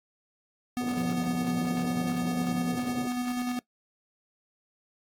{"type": "tone with tremolo", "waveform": "square", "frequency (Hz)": 246.9, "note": "B3", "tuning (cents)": 0, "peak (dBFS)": -28, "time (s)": [0.77, 3.59], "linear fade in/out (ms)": 0, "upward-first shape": "square", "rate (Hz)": 10, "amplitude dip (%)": 30}
{"type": "band-pass noise", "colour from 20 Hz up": "pink", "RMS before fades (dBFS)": -39, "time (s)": [0.8, 3.08], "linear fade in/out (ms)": 10, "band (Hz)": [120, 630], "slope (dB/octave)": 24}
{"type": "tone", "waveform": "triangle", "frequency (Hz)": 174.61, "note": "F3", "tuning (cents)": 0, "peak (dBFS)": -29, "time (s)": [0.97, 2.76], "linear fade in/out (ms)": 0}
{"effects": ["noise-tail reverb RT60 0.1 s tail -21 dB re dry", "AAC 48 kbps"]}